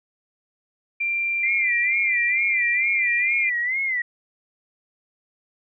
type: tone with pitch glide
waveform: sine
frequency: 2370 to 2393 Hz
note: D7 to D7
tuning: +15 to +32 cents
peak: -21 dBFS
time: 1-3.5 s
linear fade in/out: 10 ms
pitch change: +17 cents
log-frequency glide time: 2.96-3.23 s
type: tone with vibrato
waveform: sine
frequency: 2031 Hz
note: B6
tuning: 48 cents sharp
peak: -21 dBFS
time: 1.43-4.02 s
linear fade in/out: 5 ms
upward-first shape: sine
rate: 2.2 Hz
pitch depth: 120 cents each way
effects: none